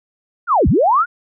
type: linear two-way sweep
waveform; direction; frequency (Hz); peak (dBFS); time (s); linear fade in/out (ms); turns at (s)
sine; down then up; 1480 to 48.02 to 1480; -10; 0.47-1.06; 50; 0.68
effects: none